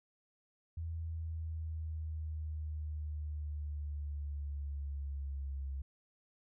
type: linear sweep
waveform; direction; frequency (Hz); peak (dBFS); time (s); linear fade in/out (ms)
sine; down; 82.4 to 67.8; -37; 0.77-5.82; 5
effects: none